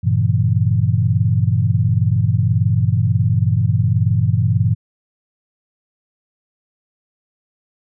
sine chord, G diminished seventh, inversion none, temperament equal, 98 / 116.54 / 138.59 / 164.81 Hz, G2 / Bb2 / Db3 / Fb3, 0 / 0 / 0 / 0 cents, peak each -17 / -16 / -22 / -21 dBFS, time 0.03-4.75 s, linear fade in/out 20 ms, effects none

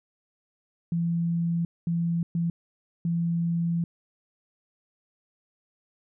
sine tone bursts at uneven times, 169 Hz, E3, 43 cents sharp, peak -23 dBFS, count 4, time 0.92-1.65 / 1.87-2.23 / 2.35-2.5 / 3.05-3.84 s, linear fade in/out 2 ms, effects none

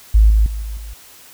sine tone with level steps, 53.4 Hz, G#1, 49 cents sharp, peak -6 / -9 / -21 / -23 / -28 dBFS, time 0.14-0.94 s, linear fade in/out 10 ms, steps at 0.3 / 0.46 / 0.62 / 0.77 s, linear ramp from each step 2 ms, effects white hiss -43 dBFS RMS until 1.33 s

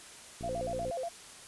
click train, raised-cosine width 3 ms, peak -30 dBFS, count 30, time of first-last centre 0.41-0.899 s, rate 59.3 Hz
sine tone with vibrato, 595 Hz, D5, 22 cents sharp, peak -33 dBFS, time 0.43-1.09 s, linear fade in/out 10 ms, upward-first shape square, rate 8.3 Hz, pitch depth 240 cents each way
effects white hiss -50 dBFS RMS until 1.47 s + resampled to 24000 Hz

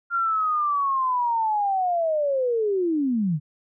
sine linear sweep, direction down, 1396.9 to 139.6 Hz, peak -20 dBFS, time 0.1-3.4 s, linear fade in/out 50 ms, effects none

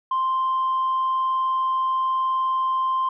sine tone, 1046.5 Hz, C6, in tune, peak -18 dBFS, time 0.11-3.09 s, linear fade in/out 5 ms, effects tanh soft clip ceiling -17 dBFS

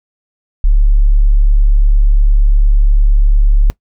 sine tone, 35.69 Hz, D1, 49 cents flat, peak -5 dBFS, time 0.64-3.7 s, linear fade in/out 0 ms, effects noise-tail reverb RT60 0.1 s tail -21 dB re dry

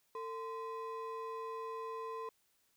triangle ring-modulated tone, 740 Hz, F#5, in tune, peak -35 dBFS, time 0.15-2.29 s, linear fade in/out 2 ms, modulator 290 Hz, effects white hiss -75 dBFS RMS until 2.76 s

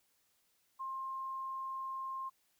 sine tone, 1061 Hz, C6, 24 cents sharp, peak -38 dBFS, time 0.79-2.3 s, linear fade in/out 20 ms, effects white hiss -75 dBFS RMS until 2.59 s

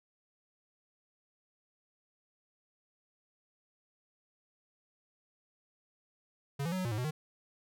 square tone with pitch steps, 140.2 / 168.4 / 186.2 / 184.7 / 118.5 / 106.2 / 124.7 / 154 Hz, C#3 / E3 / F#3 / F#3 / A#2 / G#2 / B2 / D#3, +20 / +37 / +11 / -3 / +29 / +39 / +17 / -17 cents, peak -33 dBFS, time 6.59-7.11 s, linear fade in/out 10 ms, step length 65 ms, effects none

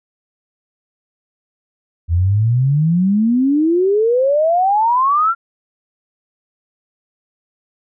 sine exponential sweep, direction up, 81.2 to 1396.9 Hz, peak -11 dBFS, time 2.08-5.35 s, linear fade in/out 50 ms, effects none

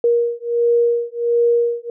sine beating tone pair, 471.7 / 473.1 Hz, A#4 / A#4, +20 / +26 cents, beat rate 1.4 Hz, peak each -17 dBFS, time 0.04-1.9 s, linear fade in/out 2 ms, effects none

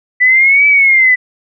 sine exponential two-way sweep, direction up then down, 1975.5 to 2311 to 1979 Hz, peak -5 dBFS, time 0.2-1.16 s, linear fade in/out 20 ms, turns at 0.67 s, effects none

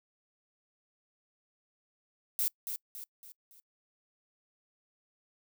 violet noise with echo, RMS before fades -30 dBFS, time 2.39-2.48 s, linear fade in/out 0 ms, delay 280 ms, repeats 4, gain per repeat -7 dB, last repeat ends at 3.6 s, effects noise-tail reverb RT60 0.1 s tail -25 dB re dry

